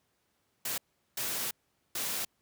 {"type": "noise bursts at uneven times", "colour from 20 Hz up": "white", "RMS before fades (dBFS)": -34, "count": 3, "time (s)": [[0.65, 0.78], [1.17, 1.51], [1.95, 2.25]], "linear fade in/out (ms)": 5, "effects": ["pink hiss -75 dBFS RMS until 2.41 s", "high-pass 80 Hz 12 dB/octave"]}